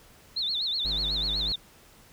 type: tone with vibrato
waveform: sine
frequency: 3900 Hz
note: B7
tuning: 23 cents flat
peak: -26 dBFS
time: 0.36-1.56 s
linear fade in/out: 10 ms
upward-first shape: sine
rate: 8.1 Hz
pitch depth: 190 cents each way
type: tone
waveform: square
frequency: 52.5 Hz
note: G#1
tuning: 19 cents sharp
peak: -34 dBFS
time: 0.85-1.52 s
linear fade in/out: 0 ms
effects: pink hiss -55 dBFS RMS until 2.12 s